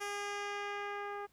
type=tone with low-pass filter sweep; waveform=10% pulse; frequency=407.2 Hz; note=G#4; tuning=34 cents flat; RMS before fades=-40 dBFS; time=0-1.27 s; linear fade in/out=20 ms; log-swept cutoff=12000 to 1100 Hz; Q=0.77; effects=pink hiss -71 dBFS RMS until 1.32 s